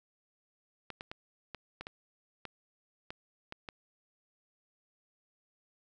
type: clicks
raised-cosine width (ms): 0.3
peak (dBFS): -25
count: 10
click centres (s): 0.903 / 1.009 / 1.115 / 1.547 / 1.81 / 1.869 / 2.453 / 3.105 / 3.524 / 3.688
effects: none